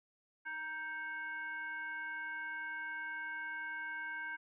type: tone with frequency modulation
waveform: sine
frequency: 1567 Hz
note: G6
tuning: 1 cent flat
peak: -39 dBFS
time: 0.45-4.37 s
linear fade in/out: 20 ms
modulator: 629 Hz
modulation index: 0.7
effects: none